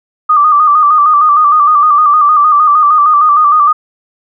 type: tone with vibrato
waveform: sine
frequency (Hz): 1200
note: D6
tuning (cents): +37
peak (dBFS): -4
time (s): 0.29-3.73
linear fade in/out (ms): 10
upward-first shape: square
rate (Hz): 6.5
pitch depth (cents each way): 51
effects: none